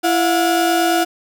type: tone pair together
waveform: 35% pulse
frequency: 335.4 / 720 Hz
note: E4 / F#5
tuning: +30 / -47 cents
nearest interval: octave + minor second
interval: 1323 cents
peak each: -15 dBFS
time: 0.03-1.05 s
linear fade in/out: 20 ms
effects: none